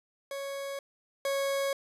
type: tone pair in turn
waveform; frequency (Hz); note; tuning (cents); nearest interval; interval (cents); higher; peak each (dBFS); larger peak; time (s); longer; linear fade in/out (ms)
40% pulse; 554 / 551.7; C#5 / C#5; -1 / -8; unison; 7; first; -34 / -27; second; 0.31-0.79 / 1.25-1.73; neither; 2
effects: resampled to 32000 Hz